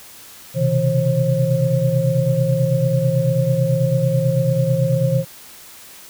sine tone cluster, 126.6 / 135.7 / 162.3 / 535 Hz, B2 / C#3 / E3 / C5, +43 / -36 / -27 / +38 cents, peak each -20 dBFS, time 0.54-5.25 s, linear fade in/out 50 ms, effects white hiss -41 dBFS RMS until 6.09 s

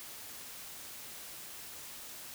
silence, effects white hiss -47 dBFS RMS until 2.34 s

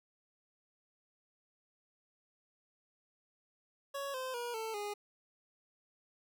25% pulse tone with pitch steps, 557 / 516.7 / 479.3 / 444.7 / 412.5 Hz, C#5 / C5 / A#4 / A4 / G#4, +8 / -22 / +48 / +18 / -12 cents, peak -34 dBFS, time 3.94-4.94 s, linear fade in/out 10 ms, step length 200 ms, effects none

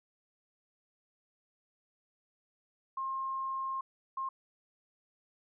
sine tone bursts at uneven times, 1066 Hz, C6, 32 cents sharp, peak -33 dBFS, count 2, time 2.97-3.81 / 4.17-4.29 s, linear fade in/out 5 ms, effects none

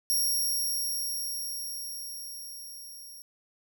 10% pulse tone with level ramp, 5588 Hz, F8, in tune, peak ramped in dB -18 to -39 dBFS, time 0.1-3.22 s, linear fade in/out 0 ms, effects none

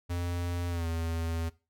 square tone with pitch glide, 87.31 to 82.55 Hz, F2 to E2, 0 to +3 cents, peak -31 dBFS, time 0.09-1.5 s, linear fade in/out 20 ms, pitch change -97 cents, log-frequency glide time 0.69-0.87 s, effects noise-tail reverb RT60 0.3 s tail -19 dB re dry

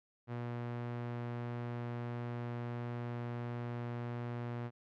sawtooth tone, 119.9 Hz, A#2, 49 cents sharp, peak -34 dBFS, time 0.27-4.71 s, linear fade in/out 50 ms, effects low-pass 2000 Hz 12 dB/octave

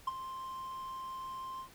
triangle tone with ADSR envelope, 1049 Hz, C6, 4 cents sharp, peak -26 dBFS, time 0.07-1.69 s, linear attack 8 ms, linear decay 23 ms, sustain -12 dB, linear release 91 ms, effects pink hiss -58 dBFS RMS until 1.74 s

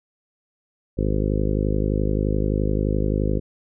harmonic tone, 51.6 Hz, G#1, 10 cents flat, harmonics 1 / 2 / 3 / 4 / 5 / 6 / 7 / 8 / 9 / 10, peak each -23 / -26 / -28 / -29 / -30 / -31 / -31 / -32 / -33 / -33 dBFS, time 0.97-3.4 s, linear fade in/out 20 ms, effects none

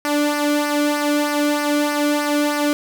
sawtooth tone with flanger, 293.7 Hz, D4, in tune, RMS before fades -19 dBFS, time 0.05-2.73 s, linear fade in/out 0 ms, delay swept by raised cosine 0.27 to 1.12 ms, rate 3.2 Hz, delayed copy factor -0.6, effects none

